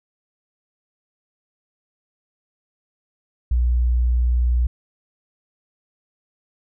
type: tone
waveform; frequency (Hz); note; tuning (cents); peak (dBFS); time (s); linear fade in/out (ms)
sine; 60.6; B1; -32; -15; 3.51-4.67; 5
effects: none